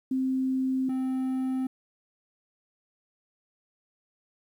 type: tone pair in turn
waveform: sine / triangle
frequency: 261.6 / 260.4 Hz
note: C4 / C4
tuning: 0 / -8 cents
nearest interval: unison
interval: 8 cents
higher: first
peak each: -24 dBFS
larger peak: neither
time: 0.11-0.89 / 0.89-1.67 s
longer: neither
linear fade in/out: 5 ms
effects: 10-bit

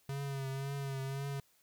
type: tone with vibrato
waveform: square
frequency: 137.1 Hz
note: C#3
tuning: 19 cents flat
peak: -37 dBFS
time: 0.09-1.4 s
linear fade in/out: 2 ms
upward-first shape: triangle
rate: 1.9 Hz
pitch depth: 46 cents each way
effects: white hiss -70 dBFS RMS until 1.62 s

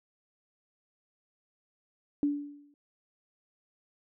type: tone with exponential decay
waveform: sine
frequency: 289.1 Hz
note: D4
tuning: 27 cents flat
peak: -22 dBFS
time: 2.23-2.74 s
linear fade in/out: 1 ms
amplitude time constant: 110 ms
effects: none

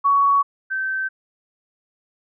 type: tone pair in turn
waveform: sine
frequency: 1121 / 1547.3 Hz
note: C#6 / G6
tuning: +19 / -23 cents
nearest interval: tritone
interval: 558 cents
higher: second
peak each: -13 / -21 dBFS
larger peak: first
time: 0.04-0.43 / 0.7-1.09 s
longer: neither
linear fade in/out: 20 ms
effects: none

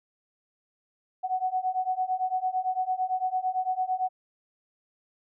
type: beating tone pair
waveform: sine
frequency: 739 / 747.9 Hz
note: F#5 / F#5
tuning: -2 / +18 cents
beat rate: 8.9 Hz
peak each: -29 / -28 dBFS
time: 1.23-4.09 s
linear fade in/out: 20 ms
effects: none

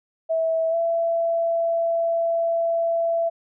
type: tone with pitch glide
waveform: sine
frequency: 651 to 669.3 Hz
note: E5 to E5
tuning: -22 to +26 cents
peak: -19 dBFS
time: 0.29-3.3 s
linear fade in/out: 20 ms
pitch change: +48 cents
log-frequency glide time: 0.7-0.75 s
effects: none

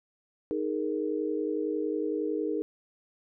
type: chord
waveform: sine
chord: D# suspended fourth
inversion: none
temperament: equal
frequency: 311.1 / 415.3 / 466.2 Hz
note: D#4 / G#4 / A#4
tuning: 0 / 0 / 0 cents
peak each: -31 / -32 / -33 dBFS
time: 0.51-2.62 s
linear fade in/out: 0 ms
effects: none

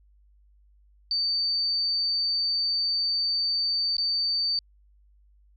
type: tone with dropouts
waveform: sine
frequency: 4587 Hz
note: D8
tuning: 42 cents flat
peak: -23 dBFS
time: 1.11-4.59 s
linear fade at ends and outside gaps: 1 ms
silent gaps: 3.968-3.982 s
effects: added 50 Hz sine -56 dBFS peak until 5.56 s

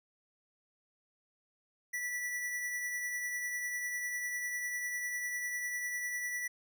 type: tone with tremolo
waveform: square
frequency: 1959 Hz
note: B6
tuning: 15 cents flat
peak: -34 dBFS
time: 1.93-6.48 s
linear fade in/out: 10 ms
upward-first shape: triangle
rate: 10 Hz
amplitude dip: 35%
effects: none

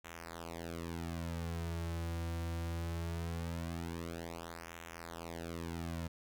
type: tone with flanger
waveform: sawtooth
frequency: 83.9 Hz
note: E2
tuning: 31 cents sharp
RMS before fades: -41 dBFS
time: 0.04-6.08 s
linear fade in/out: 10 ms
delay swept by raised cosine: 0.21 to 4.71 ms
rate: 0.21 Hz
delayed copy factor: -0.9
effects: none

